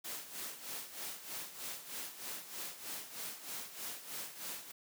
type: noise with tremolo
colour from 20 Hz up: white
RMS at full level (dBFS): -42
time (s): 0.04-4.72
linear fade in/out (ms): 10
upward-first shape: sine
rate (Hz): 3.2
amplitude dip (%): 70
effects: high-pass 150 Hz 12 dB/octave